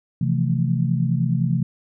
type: chord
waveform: sine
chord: F major seventh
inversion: second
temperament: equal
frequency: 130.81 / 164.81 / 174.61 / 220 Hz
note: C3 / E3 / F3 / A3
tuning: 0 / 0 / 0 / 0 cents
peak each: -21 / -22 / -26 / -27 dBFS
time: 0.21-1.63 s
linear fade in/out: 5 ms
effects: none